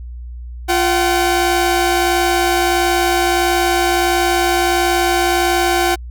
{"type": "tone pair together", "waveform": "sawtooth", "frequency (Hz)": [349.2, 759.9], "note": ["F4", "F#5"], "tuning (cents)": [0, 46], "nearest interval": "octave + minor second", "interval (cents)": 1346, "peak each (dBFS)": -12, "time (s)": [0.68, 5.96], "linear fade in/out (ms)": 20, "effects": ["added 60 Hz sine -27 dBFS peak until 6.1 s"]}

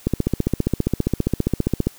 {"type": "click train", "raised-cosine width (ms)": 3, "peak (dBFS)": -5, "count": 28, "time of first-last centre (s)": [0.07, 1.87], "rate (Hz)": 15, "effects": ["white hiss -47 dBFS RMS until 1.98 s"]}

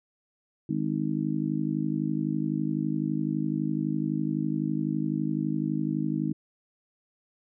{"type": "harmonic tone", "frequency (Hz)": 51.91, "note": "G#1", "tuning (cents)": 0, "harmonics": [3, 4, 5, 6], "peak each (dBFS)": [-31, -31, -31, -31], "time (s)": [0.69, 6.33], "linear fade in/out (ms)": 5, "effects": []}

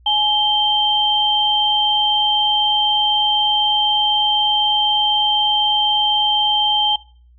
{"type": "tone pair together", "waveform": "sine", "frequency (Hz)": [844, 3138], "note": ["G#5", "G7"], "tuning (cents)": [28, 1], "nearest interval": "octave + major seventh", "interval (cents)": 2273, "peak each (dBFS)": [-19, -15], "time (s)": [0.06, 6.96], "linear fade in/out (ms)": 5, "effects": ["noise-tail reverb RT60 0.4 s tail -19 dB re dry", "added 60 Hz sine -46 dBFS peak until 7.38 s"]}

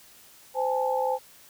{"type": "tone cluster", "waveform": "sine", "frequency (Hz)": [515, 813, 875], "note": ["C5", "G#5", "A5"], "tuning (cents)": [-28, -37, -10], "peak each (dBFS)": [-26, -29, -29], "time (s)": [0.54, 1.19], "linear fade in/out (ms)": 50, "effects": ["white hiss -53 dBFS RMS until 1.49 s"]}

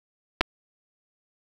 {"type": "clicks", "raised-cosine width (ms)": 0.3, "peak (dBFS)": -4, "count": 2, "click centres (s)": [0.409, 0.412], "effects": ["7-bit"]}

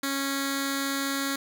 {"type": "tone with notch filter", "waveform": "10% pulse", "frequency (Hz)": 275.4, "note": "C#4", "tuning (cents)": -11, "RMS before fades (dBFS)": -29, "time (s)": [0.03, 1.36], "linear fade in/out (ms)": 5, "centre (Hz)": 720, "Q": 0.55, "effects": []}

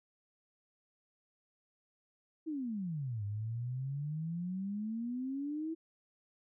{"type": "exponential two-way sweep", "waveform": "sine", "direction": "down then up", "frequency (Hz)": [329.6, 100.3, 329.6], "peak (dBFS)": -35, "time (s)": [2.46, 5.75], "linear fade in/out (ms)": 20, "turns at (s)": 3.24, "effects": []}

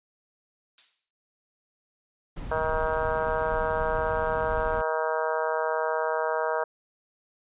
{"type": "noise with exponential decay", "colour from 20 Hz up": "violet", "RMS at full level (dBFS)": -35, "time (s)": [0.78, 1.11], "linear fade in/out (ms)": 1, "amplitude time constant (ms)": 70}
{"type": "noise", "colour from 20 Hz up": "brown", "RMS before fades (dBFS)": -35, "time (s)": [2.36, 4.82], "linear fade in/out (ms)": 10}
{"type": "harmonic tone", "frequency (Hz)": 158.4, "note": "D#3", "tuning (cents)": 31, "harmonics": [3, 4, 5, 6, 7, 8, 9, 10], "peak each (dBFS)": [-30, -29, -36, -31, -37, -36, -38, -36], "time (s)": [2.51, 6.64], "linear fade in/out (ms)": 5}
{"effects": ["resampled to 8000 Hz"]}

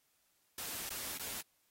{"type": "noise with dropouts", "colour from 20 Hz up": "white", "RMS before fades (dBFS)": -42, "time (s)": [0.58, 1.41], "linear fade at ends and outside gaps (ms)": 2, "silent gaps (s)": [[0.893, 0.904], [1.176, 1.195]], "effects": ["white hiss -75 dBFS RMS until 1.7 s", "AAC 48 kbps"]}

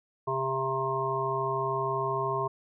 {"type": "harmonic tone", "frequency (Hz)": 133.1, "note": "C3", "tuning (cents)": 30, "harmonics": [1, 3, 5, 7, 8], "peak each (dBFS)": [-36, -32, -35, -34, -31], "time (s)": [0.27, 2.48], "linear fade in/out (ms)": 10, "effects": []}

